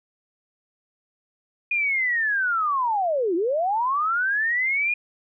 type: linear two-way sweep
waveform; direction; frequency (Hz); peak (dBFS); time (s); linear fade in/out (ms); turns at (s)
sine; down then up; 2458 to 322.1 to 2458; -20; 1.71-4.94; 5; 3.35
effects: none